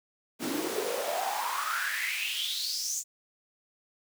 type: noise with high-pass filter sweep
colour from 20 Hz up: pink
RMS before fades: -32 dBFS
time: 0.39-3.04 s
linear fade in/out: 50 ms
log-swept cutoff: 250 to 7100 Hz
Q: 7.3
effects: none